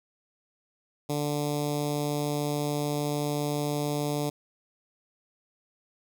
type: tone with notch filter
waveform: 10% pulse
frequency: 146.83 Hz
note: D3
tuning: in tune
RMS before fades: -29 dBFS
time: 1.09-4.3 s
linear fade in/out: 10 ms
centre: 1700 Hz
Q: 0.51
effects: none